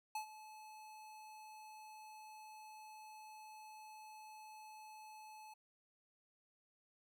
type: tone with ADSR envelope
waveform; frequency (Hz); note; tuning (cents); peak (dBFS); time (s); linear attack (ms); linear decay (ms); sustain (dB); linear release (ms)
square; 862; A5; -36; -39; 0.15-5.54; 4; 100; -15; 8
effects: none